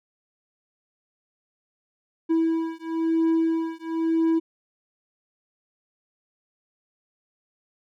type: beating tone pair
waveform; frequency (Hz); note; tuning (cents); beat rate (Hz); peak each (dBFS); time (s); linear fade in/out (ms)
triangle; 326.1 / 327.1; E4 / E4; -19 / -13; 1; -22; 2.29-4.4; 20
effects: none